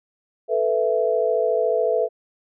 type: chord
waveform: sine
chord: A suspended second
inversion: none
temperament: equal with one note detuned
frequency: 440 / 493.9 / 662.7 Hz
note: A4 / B4 / E5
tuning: 0 / 0 / +9 cents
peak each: -22 dBFS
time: 0.48-2.09 s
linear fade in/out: 50 ms
effects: none